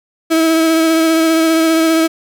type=tone with vibrato; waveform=35% pulse; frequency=323.8 Hz; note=E4; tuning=31 cents flat; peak=-8 dBFS; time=0.3-2.08 s; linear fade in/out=20 ms; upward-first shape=sine; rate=15 Hz; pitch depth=20 cents each way; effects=none